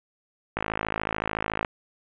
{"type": "click train", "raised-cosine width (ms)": 0.5, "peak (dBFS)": -11, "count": 59, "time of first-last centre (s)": [0.57, 1.648], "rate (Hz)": 53.8, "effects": ["resampled to 8000 Hz", "7-bit"]}